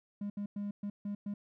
triangle tone bursts at uneven times, 203.7 Hz, G#3, 33 cents flat, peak -32 dBFS, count 6, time 0.21-0.3 / 0.37-0.46 / 0.56-0.71 / 0.83-0.9 / 1.05-1.15 / 1.26-1.34 s, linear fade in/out 5 ms, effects tanh soft clip ceiling -29 dBFS

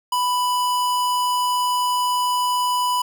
square tone, 991 Hz, B5, 6 cents sharp, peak -19 dBFS, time 0.12-3.02 s, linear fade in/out 5 ms, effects none

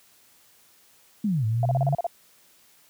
sine linear two-way sweep, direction down then up, 223 to 107.7 to 144.6 Hz, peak -21 dBFS, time 1.24-1.95 s, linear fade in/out 5 ms, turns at 1.45 s
sine tone bursts, 689 Hz, F5, 24 cents flat, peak -22 dBFS, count 8, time 1.63-2.067 s, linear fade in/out 2 ms, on 24 ms, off 35 ms
effects white hiss -58 dBFS RMS until 2.89 s + high-pass 60 Hz 12 dB/octave

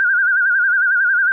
sine tone with vibrato, 1507 Hz, F#6, 31 cents sharp, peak -12 dBFS, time 0-1.32 s, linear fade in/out 0 ms, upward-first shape sine, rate 11 Hz, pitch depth 110 cents each way, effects none

